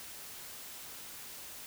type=silence; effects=white hiss -47 dBFS RMS until 1.66 s